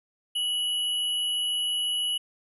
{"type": "tone pair together", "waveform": "sine", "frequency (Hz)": [2942, 11108], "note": ["F#7", "F9"], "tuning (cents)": [-11, -10], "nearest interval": "octave + major seventh", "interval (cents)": 2301, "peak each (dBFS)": [-25, -35], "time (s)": [0.35, 2.18], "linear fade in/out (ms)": 10, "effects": []}